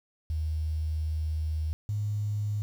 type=tone pair in turn; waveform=sine; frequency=78.2 / 104.38 Hz; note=D#2 / G#2; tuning=+9 / +9 cents; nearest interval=perfect fourth; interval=500 cents; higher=second; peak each=-27 dBFS; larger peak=neither; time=0.3-1.73 / 1.89-2.62 s; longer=first; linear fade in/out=0 ms; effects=9-bit